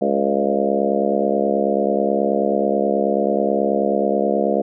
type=harmonic tone with a mistuned harmonic; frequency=69.3 Hz; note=C#2; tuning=in tune; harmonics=3 / 4 / 5 / 6 / 7 / 8 / 9 / 10; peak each=-23 / -27 / -25 / -24 / -22 / -25 / -24 / -25 dBFS; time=0.01-4.62 s; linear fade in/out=10 ms; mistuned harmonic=9; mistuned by=-24 cents; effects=none